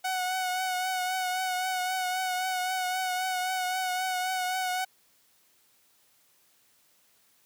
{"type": "tone with vibrato", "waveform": "sawtooth", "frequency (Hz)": 740, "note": "F#5", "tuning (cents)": 0, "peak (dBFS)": -24, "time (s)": [0.04, 4.85], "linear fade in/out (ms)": 10, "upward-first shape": "triangle", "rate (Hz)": 3.8, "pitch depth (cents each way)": 33, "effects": ["white hiss -65 dBFS RMS until 7.45 s", "high-pass 80 Hz 12 dB/octave"]}